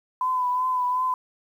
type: tone with vibrato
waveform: sine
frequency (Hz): 1006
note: B5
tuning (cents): +32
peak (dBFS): -21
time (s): 0.21-1.14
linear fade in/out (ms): 2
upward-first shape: triangle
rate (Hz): 2.7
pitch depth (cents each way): 36
effects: 9-bit